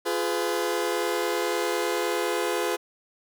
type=chord; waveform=sawtooth; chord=F diminished; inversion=none; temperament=just; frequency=349.2 / 419.1 / 502.9 Hz; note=F4 / Ab4 / Cb5; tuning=0 / +16 / +31 cents; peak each=-25 dBFS; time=0.05-2.77 s; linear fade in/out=20 ms; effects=none